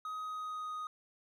triangle tone with pitch glide, 1259 to 1245.3 Hz, D#6 to D#6, +20 to +1 cents, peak -36 dBFS, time 0.05-0.87 s, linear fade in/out 2 ms, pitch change -19 cents, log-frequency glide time 0.19-0.73 s, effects none

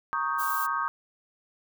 sine chord, Eb dominant seventh, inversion second, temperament equal, 932.3 / 1108.7 / 1244.5 / 1568 Hz, Bb5 / Db6 / Eb6 / G6, 0 / 0 / 0 / 0 cents, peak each -34 / -30 / -30 / -33 dBFS, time 0.13-0.88 s, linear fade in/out 0 ms
violet noise, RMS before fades -35 dBFS, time 0.38-0.67 s, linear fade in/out 20 ms
effects none

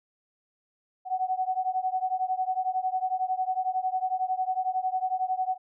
sine beating tone pair, 742 / 753 Hz, F#5 / F#5, +5 / +30 cents, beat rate 11 Hz, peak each -28 / -29 dBFS, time 1.05-5.58 s, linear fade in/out 50 ms, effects none

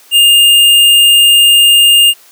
square tone, 2820 Hz, F7, 16 cents sharp, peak -4 dBFS, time 0.11-2.14 s, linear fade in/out 50 ms, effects white hiss -42 dBFS RMS until 2.31 s + high-pass 300 Hz 12 dB/octave

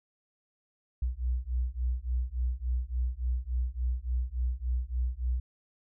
sine beating tone pair, 60 / 63.5 Hz, B1 / B1, -49 / +49 cents, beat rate 3.5 Hz, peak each -31 dBFS, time 1.02-5.4 s, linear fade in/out 5 ms, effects none

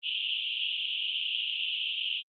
white band-pass noise, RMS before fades -32 dBFS, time 0.02-2.23 s, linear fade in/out 50 ms, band 2700 to 3300 Hz, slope 96 dB/octave, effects Opus 24 kbps

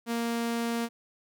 sawtooth tone, 233.1 Hz, A#3, in tune, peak -24 dBFS, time 0.06-0.89 s, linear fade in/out 50 ms, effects none

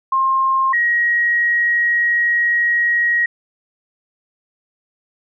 sine tone pair in turn, 1063 / 1894.1 Hz, C6 / A#6, +27 / +27 cents, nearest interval minor seventh, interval 1000 cents, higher second, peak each -13 dBFS, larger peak neither, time 0.12-0.73 / 0.73-3.26 s, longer second, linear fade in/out 5 ms, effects none

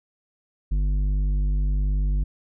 sine tone with tanh clipping, 49.36 Hz, G1, 13 cents sharp, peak -21 dBFS, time 0.71-2.24 s, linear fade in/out 10 ms, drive 9 dB, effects none

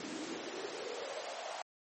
pink noise with high-pass filter sweep, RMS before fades -42 dBFS, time 0-1.62 s, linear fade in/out 2 ms, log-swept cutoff 260 to 740 Hz, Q 4.5, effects MP3 32 kbps

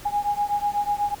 sine beating tone pair, 819 / 827.1 Hz, G#5 / G#5, -24 / -7 cents, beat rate 8.1 Hz, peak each -24 / -25 dBFS, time 0.05-1.15 s, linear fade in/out 10 ms, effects pink hiss -43 dBFS RMS until 1.2 s

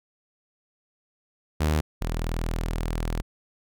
sawtooth tone pair in turn, 76.9 / 40.74 Hz, D#2 / E1, -20 / -20 cents, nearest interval major seventh, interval 1100 cents, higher first, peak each -17 / -22 dBFS, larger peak first, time 1.6-1.81 / 2.01-3.22 s, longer second, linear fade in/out 10 ms, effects none

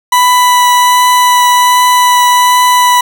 40% pulse tone with vibrato, 989 Hz, B5, 2 cents sharp, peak -4 dBFS, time 0.12-3.01 s, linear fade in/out 5 ms, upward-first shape triangle, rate 1.3 Hz, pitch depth 9 cents each way, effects none

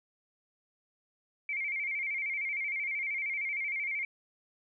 sine tone with vibrato, 2217 Hz, C#7, in tune, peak -31 dBFS, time 1.49-4.05 s, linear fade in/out 2 ms, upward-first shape square, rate 13 Hz, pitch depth 68 cents each way, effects none

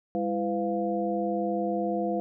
sine tone cluster, 202.7 / 334.3 / 504 / 698 Hz, G#3 / E4 / B4 / F5, -42 / +24 / +35 / -1 cents, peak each -31 dBFS, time 0.15-2.2 s, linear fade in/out 0 ms, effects none

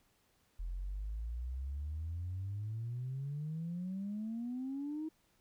sine exponential sweep, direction up, 41.8 to 319.6 Hz, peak -36 dBFS, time 0.59-5.09 s, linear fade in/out 10 ms, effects tanh soft clip ceiling -33 dBFS + pink hiss -73 dBFS RMS until 5.4 s

